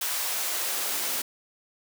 white noise with high-pass filter sweep, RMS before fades -29 dBFS, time 0.01-1.22 s, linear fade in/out 5 ms, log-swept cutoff 790 to 220 Hz, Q 0.85, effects none

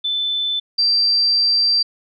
sine tone pair in turn, 3520 / 4699 Hz, A7 / D8, 0 / 0 cents, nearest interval perfect fourth, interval 500 cents, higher second, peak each -18 / -13 dBFS, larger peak second, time 0.04-0.6 / 0.78-1.83 s, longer second, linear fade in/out 10 ms, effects none

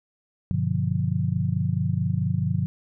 sine chord, G dominant seventh, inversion none, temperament just, 98 / 122.5 / 147 / 176.4 Hz, G2 / B2 / D3 / F3, 0 / -14 / +2 / +18 cents, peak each -27 dBFS, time 0.51-2.66 s, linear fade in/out 0 ms, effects none

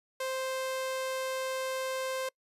sawtooth tone, 523.3 Hz, C5, in tune, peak -28 dBFS, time 0.2-2.29 s, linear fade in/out 5 ms, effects noise-tail reverb RT60 0.1 s tail -26 dB re dry + resampled to 32000 Hz

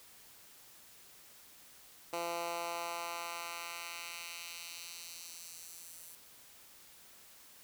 10% pulse tone with high-pass filter sweep, 170.5 Hz, F3, 41 cents flat, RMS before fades -43 dBFS, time 2.13-6.15 s, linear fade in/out 2 ms, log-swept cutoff 460 to 10000 Hz, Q 1, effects white hiss -58 dBFS RMS until 7.63 s

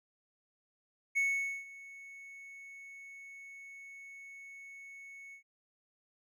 triangle tone with ADSR envelope, 2210 Hz, C#7, 6 cents flat, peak -25 dBFS, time 1.15-5.43 s, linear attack 24 ms, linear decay 470 ms, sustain -21 dB, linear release 97 ms, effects none

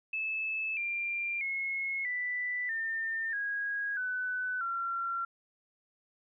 sine tone with pitch steps, 2613 / 2382 / 2172 / 1980.3 / 1805.5 / 1646.1 / 1500.8 / 1368.3 Hz, E7 / D7 / C#7 / B6 / A6 / G#6 / F#6 / F6, -16 / +24 / -36 / +4 / +44 / -16 / +24 / -36 cents, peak -31 dBFS, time 0.13-5.25 s, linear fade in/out 5 ms, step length 640 ms, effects none

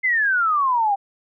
sine exponential sweep, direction down, 2097 to 777 Hz, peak -16 dBFS, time 0.03-0.96 s, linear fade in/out 20 ms, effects none

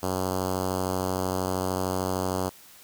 5% pulse tone with notch filter, 93.1 Hz, F#2, 11 cents sharp, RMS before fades -28 dBFS, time 0.02-2.5 s, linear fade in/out 20 ms, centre 2400 Hz, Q 0.66, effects white hiss -51 dBFS RMS until 2.83 s

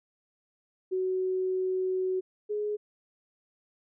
sine tone pair in turn, 372.9 / 418.6 Hz, F#4 / G#4, +14 / +14 cents, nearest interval major second, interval 200 cents, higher second, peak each -26 / -28 dBFS, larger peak first, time 0.91-2.21 / 2.49-2.77 s, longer first, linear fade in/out 20 ms, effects none

